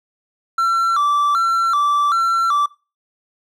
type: tone with vibrato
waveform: triangle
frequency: 1255 Hz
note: D#6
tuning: 15 cents sharp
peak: -12 dBFS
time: 0.58-2.66 s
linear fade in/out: 5 ms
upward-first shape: square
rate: 1.3 Hz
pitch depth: 130 cents each way
effects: noise-tail reverb RT60 0.3 s tail -20 dB re dry